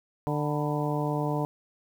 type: harmonic tone with a mistuned harmonic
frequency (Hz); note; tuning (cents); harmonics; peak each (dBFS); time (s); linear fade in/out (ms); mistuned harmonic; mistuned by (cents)
148.6; D3; +21; 1 / 2 / 3 / 4 / 5 / 6 / 7; -29 / -32 / -34 / -35 / -36 / -37 / -37; 0.27-1.45; 0; 7; -87
effects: 9-bit